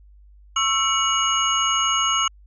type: tone cluster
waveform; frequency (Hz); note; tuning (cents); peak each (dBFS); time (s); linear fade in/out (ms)
sine; 1095 / 1328 / 2251 / 2904 / 6560; C#6 / E6 / C#7 / F#7 / G#8; -22 / +12 / +26 / -33 / -22; -25 / -23 / -31 / -22 / -26; 0.56-2.28; 5
effects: added 50 Hz sine -46 dBFS peak until 2.46 s